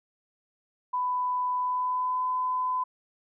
sine tone with pitch glide, 997 to 1010.9 Hz, B5 to B5, +16 to +40 cents, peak -25 dBFS, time 0.93-2.84 s, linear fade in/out 10 ms, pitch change +24 cents, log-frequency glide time 1.57-2.25 s, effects none

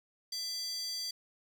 square tone with high-pass filter, 669 Hz, E5, 25 cents sharp, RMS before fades -38 dBFS, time 0.32-1.11 s, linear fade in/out 5 ms, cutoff 4800 Hz, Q 5.4, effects 11-bit

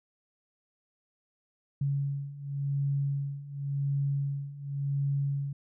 sine beating tone pair, 139.6 / 140.51 Hz, C#3 / C#3, +13 / +24 cents, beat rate 0.91 Hz, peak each -33 / -30 dBFS, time 1.81-5.53 s, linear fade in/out 5 ms, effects none

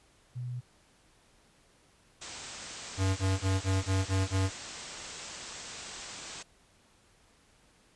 sine tone, 123.47 Hz, B2, in tune, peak -34 dBFS, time 0.35-0.61 s, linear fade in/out 20 ms
white low-pass noise, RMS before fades -44 dBFS, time 2.21-6.43 s, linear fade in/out 10 ms, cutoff 8300 Hz, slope 96 dB/octave
square tone bursts, 95.4 Hz, G2, 47 cents flat, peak -26 dBFS, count 7, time 2.97-4.502 s, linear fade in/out 50 ms, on 200 ms, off 22 ms
effects pink hiss -64 dBFS RMS until 7.95 s + resampled to 24000 Hz

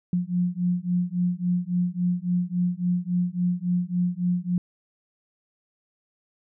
sine beating tone pair, 176.1 / 179.7 Hz, F3 / F3, +15 / +50 cents, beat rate 3.6 Hz, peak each -25 dBFS, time 0.13-4.58 s, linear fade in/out 2 ms, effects none

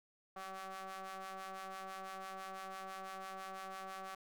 sawtooth ring-modulated tone, 190 Hz, F#3, 46 cents sharp, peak -38 dBFS, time 0.36-4.15 s, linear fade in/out 5 ms, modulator 953 Hz, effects none

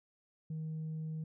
sine tone, 157.6 Hz, D#3, 23 cents sharp, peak -35 dBFS, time 0.5-1.24 s, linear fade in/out 5 ms, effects tanh soft clip ceiling -35 dBFS

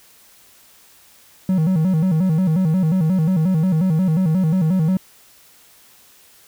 triangle tone with vibrato, 172.1 Hz, F3, 25 cents flat, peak -12 dBFS, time 1.49-4.97 s, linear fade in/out 2 ms, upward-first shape square, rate 5.6 Hz, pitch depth 150 cents each way, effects white hiss -50 dBFS RMS until 6.47 s

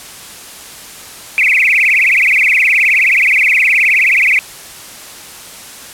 sine tone with vibrato, 2298 Hz, D7, 38 cents flat, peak -7 dBFS, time 1.38-4.39 s, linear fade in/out 0 ms, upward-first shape triangle, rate 19 Hz, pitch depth 280 cents each way, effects white hiss -32 dBFS RMS until 5.93 s + low-pass 12000 Hz 12 dB/octave

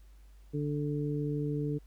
harmonic tone, 146.83 Hz, D3, in tune, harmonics 1 / 2 / 3, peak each -32 / -35 / -37 dBFS, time 0.53-1.79 s, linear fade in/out 20 ms, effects added 50 Hz sine -52 dBFS peak until 1.86 s + pink hiss -69 dBFS RMS until 1.86 s

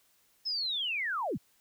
sine linear sweep, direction down, 5274 to 69.3 Hz, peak -30 dBFS, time 0.45-1.38 s, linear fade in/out 20 ms, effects white hiss -68 dBFS RMS until 1.6 s

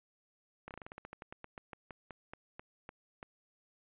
slowing click train, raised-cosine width 0.5 ms, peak -30 dBFS, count 21, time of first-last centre 0.68-3.229 s, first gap 28 ms, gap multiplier 1.14, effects resampled to 8000 Hz

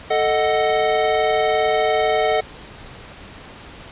square chord, D# diminished, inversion second, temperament equal, 440 / 622.3 / 740 Hz, A4 / D#5 / F#5, 0 / 0 / 0 cents, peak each -21 dBFS, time 0.1-2.41 s, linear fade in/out 10 ms, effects pink hiss -39 dBFS RMS until 3.91 s + resampled to 8000 Hz

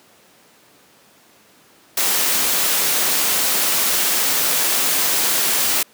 white noise, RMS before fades -18 dBFS, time 1.97-5.83 s, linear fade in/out 5 ms, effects pink hiss -51 dBFS RMS until 5.93 s + high-pass 200 Hz 12 dB/octave

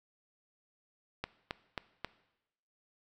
click train, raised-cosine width 0.3 ms, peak -19 dBFS, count 4, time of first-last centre 1.24-2.046 s, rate 3.72 Hz, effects noise-tail reverb RT60 0.9 s tail -18 dB re dry

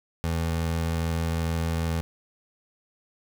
25% pulse tone, 82.41 Hz, E2, in tune, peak -21 dBFS, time 0.24-2.01 s, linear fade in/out 0 ms, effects none

